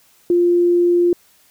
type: tone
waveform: sine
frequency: 349.2 Hz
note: F4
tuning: in tune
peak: -11 dBFS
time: 0.3-1.13 s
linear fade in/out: 2 ms
effects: white hiss -54 dBFS RMS until 1.5 s